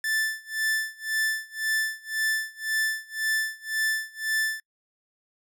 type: tone with tremolo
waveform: 45% pulse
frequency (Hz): 1760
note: A6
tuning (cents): 0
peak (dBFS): -22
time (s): 0.04-4.6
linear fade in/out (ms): 2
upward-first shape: sine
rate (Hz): 1.9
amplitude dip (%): 95
effects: noise-tail reverb RT60 0.1 s tail -26 dB re dry